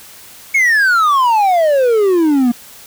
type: exponential sweep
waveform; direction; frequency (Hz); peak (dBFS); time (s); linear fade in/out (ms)
triangle; down; 2229 to 233.6; -7; 0.54-2.52; 10
effects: white hiss -38 dBFS RMS until 2.86 s